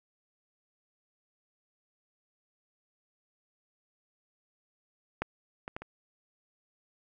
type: clicks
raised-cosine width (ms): 0.5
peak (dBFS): -15 / -23 / -22 / -28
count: 4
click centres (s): 5.22 / 5.679 / 5.765 / 5.82
effects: none